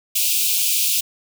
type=high-pass noise; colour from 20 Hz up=white; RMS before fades=-19 dBFS; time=0.15-1.01 s; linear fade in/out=10 ms; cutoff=2400 Hz; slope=96 dB/octave; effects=none